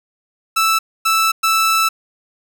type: tone bursts at uneven times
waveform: sawtooth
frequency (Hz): 1318.5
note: E6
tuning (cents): 0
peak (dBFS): -9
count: 3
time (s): 0.56-0.79 / 1.05-1.32 / 1.43-1.89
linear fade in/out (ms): 10
effects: none